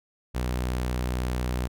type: tone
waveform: sawtooth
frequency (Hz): 62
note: B1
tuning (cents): +7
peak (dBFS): -22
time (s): 0.34-1.68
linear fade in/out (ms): 20
effects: none